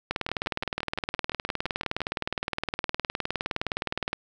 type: two click trains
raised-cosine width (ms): 0.3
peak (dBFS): -18 / -11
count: 11 / 79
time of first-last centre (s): 0.29-2.005 / 0.11-4.131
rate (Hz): 5.83 / 19.4
effects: none